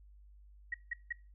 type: tone bursts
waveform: sine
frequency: 1899 Hz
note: A#6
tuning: 32 cents sharp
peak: -34 dBFS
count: 3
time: 0.72-1.126 s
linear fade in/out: 5 ms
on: 22 ms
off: 170 ms
effects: noise-tail reverb RT60 0.3 s tail -21 dB re dry + added 50 Hz sine -55 dBFS peak until 1.34 s